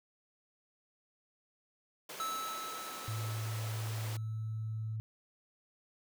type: high-pass noise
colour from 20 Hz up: pink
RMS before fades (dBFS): -46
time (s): 2.09-4.17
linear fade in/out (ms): 5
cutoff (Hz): 350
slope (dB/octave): 12
type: tone with exponential decay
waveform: square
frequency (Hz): 1305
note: E6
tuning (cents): -18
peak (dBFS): -35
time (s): 2.2-4.96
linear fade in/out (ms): 0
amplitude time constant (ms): 600
type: tone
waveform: sine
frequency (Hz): 110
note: A2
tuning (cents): 0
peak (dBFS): -35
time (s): 3.08-5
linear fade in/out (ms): 0
effects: none